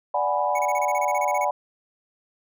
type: chord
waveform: sine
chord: G# half-diminished seventh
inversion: second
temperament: equal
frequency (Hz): 587.3 / 740 / 830.6 / 987.8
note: D5 / F#5 / G#5 / B5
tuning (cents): 0 / 0 / 0 / 0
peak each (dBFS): -26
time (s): 0.14-1.51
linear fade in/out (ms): 5
type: tone bursts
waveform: square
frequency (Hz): 2217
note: C#7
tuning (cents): 0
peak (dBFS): -30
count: 14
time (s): 0.55-1.447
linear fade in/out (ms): 5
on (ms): 39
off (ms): 27
effects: none